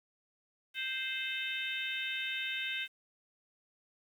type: harmonic tone with a mistuned harmonic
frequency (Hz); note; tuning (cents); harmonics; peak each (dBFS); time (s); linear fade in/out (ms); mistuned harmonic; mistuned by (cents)
523.3; C5; 0; 3 / 4 / 5 / 6 / 7; -41 / -41 / -39 / -41 / -41; 0.74-2.88; 50; 6; -43
effects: 10-bit